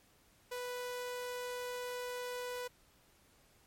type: tone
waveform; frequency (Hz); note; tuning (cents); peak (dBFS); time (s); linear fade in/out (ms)
sawtooth; 493.9; B4; 0; -35; 0.51-2.68; 10
effects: pink hiss -67 dBFS RMS until 3.66 s + MP3 64 kbps